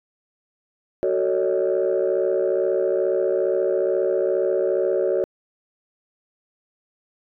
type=chord; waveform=sine; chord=D# half-diminished seventh; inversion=first; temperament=just; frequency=373.4 / 448 / 560 / 622.3 Hz; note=F#4 / A4 / C#5 / D#5; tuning=+16 / +31 / +18 / 0 cents; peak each=-21 / -24 / -22 / -27 dBFS; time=1.03-5.24 s; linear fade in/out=0 ms; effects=tanh soft clip ceiling -12 dBFS